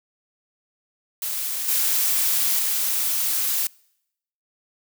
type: noise with level steps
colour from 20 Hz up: blue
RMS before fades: -27 / -21 / -23 dBFS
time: 1.22-3.67 s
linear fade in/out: 2 ms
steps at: 1.68 / 2.59 s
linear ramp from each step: 5 ms
effects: noise-tail reverb RT60 0.8 s tail -26 dB re dry